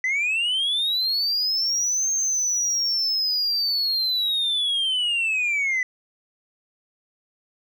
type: linear two-way sweep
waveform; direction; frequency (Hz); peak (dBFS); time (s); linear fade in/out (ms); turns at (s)
sine; up then down; 1983 to 6410 to 1983; -18; 0.04-5.83; 2; 2.11
effects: tanh soft clip ceiling -19 dBFS